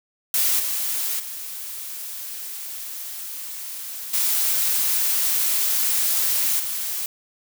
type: noise with level steps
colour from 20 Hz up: blue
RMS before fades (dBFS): -20 / -25 / -33 / -21 / -27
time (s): 0.34-7.06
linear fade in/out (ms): 2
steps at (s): 0.59 / 1.19 / 4.13 / 6.59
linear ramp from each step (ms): 10
effects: none